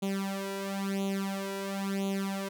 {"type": "tone with flanger", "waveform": "sawtooth", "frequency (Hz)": 195.7, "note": "G3", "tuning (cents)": -3, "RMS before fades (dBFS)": -33, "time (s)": [0.02, 2.49], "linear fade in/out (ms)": 10, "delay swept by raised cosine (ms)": [0.29, 2.09], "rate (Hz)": 0.98, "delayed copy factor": 0.85, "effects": []}